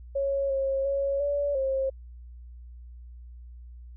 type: tone with pitch steps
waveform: sine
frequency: 552 / 541 / 554 / 573 / 535 Hz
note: C#5 / C#5 / C#5 / D5 / C5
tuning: -7 / -42 / -1 / -43 / +38 cents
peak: -24 dBFS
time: 0.15-1.9 s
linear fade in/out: 10 ms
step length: 350 ms
effects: added 60 Hz sine -42 dBFS peak until 3.96 s